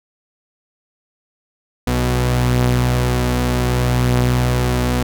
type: tone pair together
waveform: sawtooth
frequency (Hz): 61.41 / 123.47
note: B1 / B2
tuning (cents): -9 / 0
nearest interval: octave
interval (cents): 1209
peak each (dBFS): -15 / -12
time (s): 1.87-5.03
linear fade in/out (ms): 5
effects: none